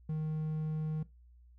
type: tone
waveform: triangle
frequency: 155.56 Hz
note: D#3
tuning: in tune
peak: -30 dBFS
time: 0.09-1.03 s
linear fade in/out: 5 ms
effects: noise-tail reverb RT60 0.2 s tail -18 dB re dry + added 60 Hz sine -56 dBFS peak until 1.58 s